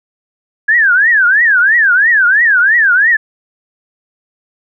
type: tone with vibrato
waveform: sine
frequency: 1652 Hz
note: G#6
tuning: 10 cents flat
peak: -6 dBFS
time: 0.68-3.17 s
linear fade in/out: 10 ms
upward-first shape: triangle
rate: 3 Hz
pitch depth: 300 cents each way
effects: none